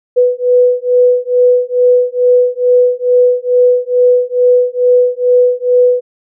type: beating tone pair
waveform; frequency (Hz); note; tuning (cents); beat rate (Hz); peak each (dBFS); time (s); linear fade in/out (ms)
sine; 493.9 / 496.2; B4 / B4; 0 / +8; 2.3; -10; 0.16-6.01; 20
effects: none